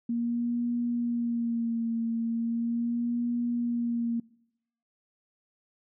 sine tone with vibrato, 234.2 Hz, A#3, 8 cents sharp, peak -26 dBFS, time 0.09-4.2 s, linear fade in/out 5 ms, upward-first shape sine, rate 0.38 Hz, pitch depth 37 cents each way, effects noise-tail reverb RT60 0.8 s tail -24 dB re dry

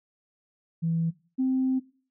sine tone pair in turn, 165 / 260.7 Hz, E3 / C4, +2 / -6 cents, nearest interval minor sixth, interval 792 cents, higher second, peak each -23 / -21 dBFS, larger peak second, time 0.82-1.11 / 1.38-1.8 s, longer second, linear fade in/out 20 ms, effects noise-tail reverb RT60 0.4 s tail -19 dB re dry + tanh soft clip ceiling -17 dBFS

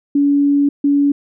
sine tone pair in turn, 284.5 / 284.5 Hz, C#4 / C#4, +45 / +45 cents, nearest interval unison, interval 0 cents, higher neither, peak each -10 dBFS, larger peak neither, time 0.15-0.69 / 0.84-1.12 s, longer first, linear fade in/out 5 ms, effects none

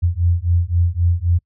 sine beating tone pair, 84.8 / 88.6 Hz, E2 / F2, +50 / +25 cents, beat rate 3.8 Hz, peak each -17 dBFS, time 0.02-1.39 s, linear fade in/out 20 ms, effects noise-tail reverb RT60 0.1 s tail -26 dB re dry

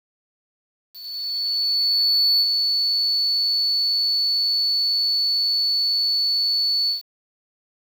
sine tone with ADSR envelope, 4449 Hz, C#8, 5 cents sharp, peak -12 dBFS, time 0.9-7.02 s, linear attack 1500 ms, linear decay 48 ms, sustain -5 dB, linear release 130 ms, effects tanh soft clip ceiling -13 dBFS + 7-bit

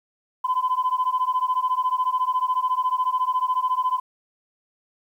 sine beating tone pair, 1008 / 1022 Hz, B5 / C6, +35 / -41 cents, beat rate 14 Hz, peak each -22 dBFS, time 0.44-4 s, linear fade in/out 10 ms, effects tanh soft clip ceiling -14 dBFS + 9-bit

